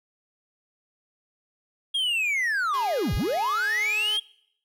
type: linear two-way sweep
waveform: triangle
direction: down then up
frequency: 3300 to 30.87 to 3300 Hz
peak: -21 dBFS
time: 1.94-4.2 s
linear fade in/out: 10 ms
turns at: 3.15 s
type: tone with pitch glide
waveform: 5% pulse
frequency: 410 to 423.7 Hz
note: G#4 to G#4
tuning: -22 to +35 cents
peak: -24 dBFS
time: 2.73-4.18 s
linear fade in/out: 20 ms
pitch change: +57 cents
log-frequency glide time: 3.13-3.54 s
effects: noise-tail reverb RT60 0.7 s tail -23 dB re dry